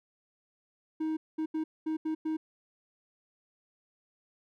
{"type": "tone bursts at uneven times", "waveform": "triangle", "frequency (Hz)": 314.9, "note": "D#4", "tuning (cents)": 21, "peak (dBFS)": -27, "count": 6, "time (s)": [[1, 1.17], [1.38, 1.46], [1.54, 1.64], [1.86, 1.97], [2.05, 2.15], [2.25, 2.37]], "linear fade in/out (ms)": 10, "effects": []}